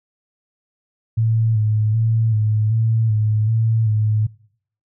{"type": "tone with vibrato", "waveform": "sine", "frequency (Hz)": 110, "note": "A2", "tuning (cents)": 0, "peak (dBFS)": -14, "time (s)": [1.17, 4.27], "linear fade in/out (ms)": 10, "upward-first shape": "square", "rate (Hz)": 1.3, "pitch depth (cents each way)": 38, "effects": ["noise-tail reverb RT60 0.6 s tail -22 dB re dry"]}